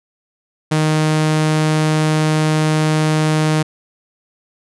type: tone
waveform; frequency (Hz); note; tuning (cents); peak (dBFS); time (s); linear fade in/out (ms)
sawtooth; 155.2; D#3; -4; -9; 0.71-3.63; 10
effects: resampled to 24000 Hz